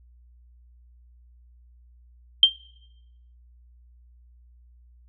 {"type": "tone with exponential decay", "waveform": "sine", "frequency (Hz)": 3158, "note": "G7", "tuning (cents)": 12, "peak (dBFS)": -6, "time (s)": [2.43, 2.54], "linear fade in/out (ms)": 2, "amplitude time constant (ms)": 23, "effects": ["noise-tail reverb RT60 0.9 s tail -22 dB re dry", "added 60 Hz sine -51 dBFS peak until 5.08 s"]}